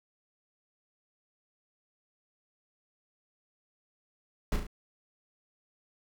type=noise with echo; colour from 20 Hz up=brown; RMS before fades=-27 dBFS; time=4.52-4.56 s; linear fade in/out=2 ms; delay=36 ms; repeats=3; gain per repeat=-5 dB; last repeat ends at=4.668 s; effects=none